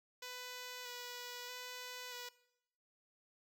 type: tone with vibrato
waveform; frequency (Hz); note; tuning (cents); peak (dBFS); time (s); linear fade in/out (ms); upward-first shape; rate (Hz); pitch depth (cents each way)
5% pulse; 493.9; B4; 0; -34; 0.22-2.29; 5; square; 0.79; 15
effects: noise-tail reverb RT60 0.8 s tail -19 dB re dry